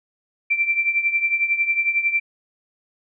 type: tone with tremolo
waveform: sine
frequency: 2349 Hz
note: D7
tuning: in tune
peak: -14 dBFS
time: 0.5-2.2 s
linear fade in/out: 10 ms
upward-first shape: triangle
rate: 11 Hz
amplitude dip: 80%
effects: none